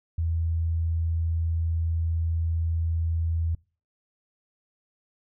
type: tone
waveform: sine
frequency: 82.41 Hz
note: E2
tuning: in tune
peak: -23 dBFS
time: 0.18-3.55 s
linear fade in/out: 5 ms
effects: noise-tail reverb RT60 0.4 s tail -26 dB re dry